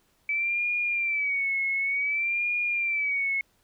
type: tone with vibrato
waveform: sine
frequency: 2300 Hz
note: D7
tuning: 37 cents flat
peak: -24 dBFS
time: 0.29-3.41 s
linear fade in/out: 2 ms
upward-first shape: sine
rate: 0.55 Hz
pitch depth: 94 cents each way
effects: pink hiss -67 dBFS RMS until 3.63 s